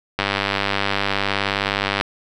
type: click train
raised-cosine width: 0.3 ms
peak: -3 dBFS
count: 182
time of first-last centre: 0.19-2.011 s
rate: 99.4 Hz
effects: none